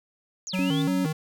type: exponential two-way sweep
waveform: sine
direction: down then up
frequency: 7040 to 2349 to 3633 Hz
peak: -32 dBFS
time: 0.47-0.82 s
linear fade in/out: 0 ms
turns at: 0.56 s
type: tone with vibrato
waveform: square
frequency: 170.7 Hz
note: F3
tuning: 39 cents flat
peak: -26 dBFS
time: 0.53-1.13 s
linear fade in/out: 10 ms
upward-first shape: square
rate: 2.9 Hz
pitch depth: 150 cents each way
type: tone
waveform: sine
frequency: 277.2 Hz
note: C#4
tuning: in tune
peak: -24 dBFS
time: 0.59-1.06 s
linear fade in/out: 0 ms
effects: none